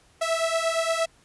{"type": "beating tone pair", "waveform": "sawtooth", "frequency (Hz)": [653, 661.6], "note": ["E5", "E5"], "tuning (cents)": [-17, 6], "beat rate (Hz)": 8.6, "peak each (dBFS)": -22, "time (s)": [0.21, 1.06], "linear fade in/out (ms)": 10, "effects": ["pink hiss -59 dBFS RMS until 1.24 s", "resampled to 24000 Hz"]}